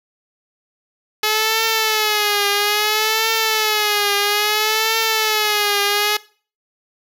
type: tone with vibrato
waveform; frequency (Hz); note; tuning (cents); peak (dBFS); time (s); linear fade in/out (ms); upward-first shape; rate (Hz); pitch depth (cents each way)
5% pulse; 426.4; G#4; +46; -4; 1.23-6.17; 5; triangle; 0.6; 94
effects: noise-tail reverb RT60 0.4 s tail -20 dB re dry